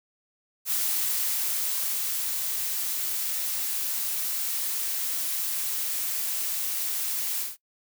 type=noise with ADSR envelope; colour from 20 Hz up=blue; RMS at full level=-26 dBFS; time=0.65-7.57 s; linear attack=60 ms; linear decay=1500 ms; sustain=-3 dB; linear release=170 ms; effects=noise-tail reverb RT60 0.1 s tail -20 dB re dry